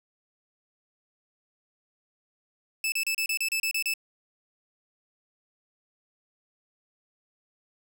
sawtooth tone bursts, 2625 Hz, E7, 8 cents flat, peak -22 dBFS, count 10, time 2.84-3.938 s, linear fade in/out 2 ms, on 81 ms, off 32 ms, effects none

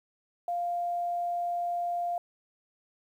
sine tone, 698 Hz, F5, 1 cent flat, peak -28 dBFS, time 0.48-2.18 s, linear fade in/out 2 ms, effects 10-bit

